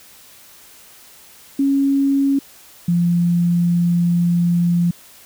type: tone pair in turn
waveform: sine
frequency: 276.2 / 173.09 Hz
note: C#4 / F3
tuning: -6 / -15 cents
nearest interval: minor sixth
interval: 809 cents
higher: first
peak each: -13 dBFS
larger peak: neither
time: 1.59-2.39 / 2.88-4.91 s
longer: second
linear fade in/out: 5 ms
effects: white hiss -45 dBFS RMS until 5.25 s